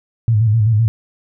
sine tone with vibrato, 110 Hz, A2, in tune, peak -10 dBFS, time 0.28-0.88 s, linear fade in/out 0 ms, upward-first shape square, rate 7.8 Hz, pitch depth 75 cents each way, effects none

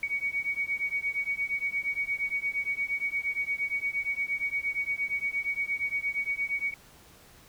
sine beating tone pair, 2241 / 2249.6 Hz, C#7 / C#7, +18 / +25 cents, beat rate 8.6 Hz, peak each -31 dBFS, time 0.03-6.74 s, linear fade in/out 2 ms, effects pink hiss -55 dBFS RMS until 7.48 s

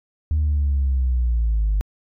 sine linear sweep, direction down, 77.78 to 49.32 Hz, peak -15 dBFS, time 0.31-1.81 s, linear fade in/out 0 ms, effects tanh soft clip ceiling -14 dBFS

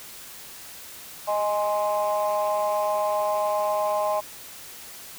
sine chord, Ab major, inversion second, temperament equal, 622.3 / 830.6 / 1046.5 Hz, Eb5 / Ab5 / C6, 0 / 0 / 0 cents, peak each -23 / -26 / -27 dBFS, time 1.27-4.21 s, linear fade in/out 20 ms, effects tanh soft clip ceiling -16 dBFS + white hiss -42 dBFS RMS until 5.18 s

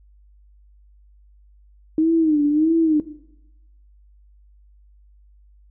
sine tone with vibrato, 310 Hz, D#4, 6 cents flat, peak -14 dBFS, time 1.98-3 s, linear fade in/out 2 ms, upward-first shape sine, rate 1.6 Hz, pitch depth 110 cents each way, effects noise-tail reverb RT60 0.9 s tail -17 dB re dry + added 50 Hz sine -49 dBFS peak until 5.7 s

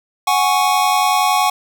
square chord, F# suspended second, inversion none, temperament equal, 740 / 830.6 / 1108.7 Hz, F#5 / G#5 / C#6, 0 / 0 / 0 cents, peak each -18 dBFS, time 0.27-1.5 s, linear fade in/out 5 ms, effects none

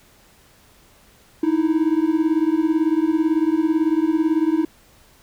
triangle beating tone pair, 309.3 / 327.3 Hz, D#4 / E4, -10 / -12 cents, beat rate 18 Hz, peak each -17 dBFS, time 1.43-4.65 s, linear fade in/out 5 ms, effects pink hiss -53 dBFS RMS until 5.22 s

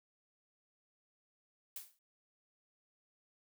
blue noise with exponential decay, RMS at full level -42 dBFS, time 1.76-1.99 s, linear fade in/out 2 ms, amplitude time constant 48 ms, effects none

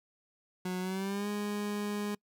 30% pulse tone with pitch glide, 183 to 206.6 Hz, F#3 to G#3, -19 to -9 cents, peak -30 dBFS, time 0.65-2.15 s, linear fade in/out 5 ms, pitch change +210 cents, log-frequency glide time 0.8-1.28 s, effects noise-tail reverb RT60 0.1 s tail -26 dB re dry

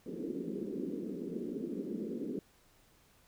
pink band-pass noise, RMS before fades -39 dBFS, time 0.06-2.39 s, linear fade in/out 2 ms, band 190 to 440 Hz, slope 48 dB/octave, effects pink hiss -66 dBFS RMS until 3.27 s

